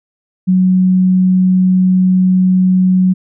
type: tone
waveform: sine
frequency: 185 Hz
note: F#3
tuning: in tune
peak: -7 dBFS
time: 0.47-3.14 s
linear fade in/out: 20 ms
effects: none